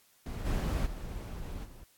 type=noise with level steps; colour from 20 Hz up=brown; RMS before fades=-37 / -30 / -40 / -50 dBFS; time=0.26-1.84 s; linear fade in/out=2 ms; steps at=0.45 / 0.85 / 1.64 s; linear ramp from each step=20 ms; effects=white hiss -65 dBFS RMS until 1.97 s + AAC 64 kbps